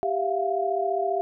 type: tone cluster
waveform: sine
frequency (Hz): 394.1 / 672 / 707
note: G4 / E5 / F5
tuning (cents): +9 / +33 / +21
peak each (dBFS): -27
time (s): 0.03-1.21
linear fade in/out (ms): 0
effects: none